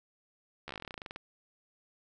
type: slowing click train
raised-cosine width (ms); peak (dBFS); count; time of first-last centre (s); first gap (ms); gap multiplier
0.3; -25; 18; 0.68-1.161; 13; 1.09
effects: none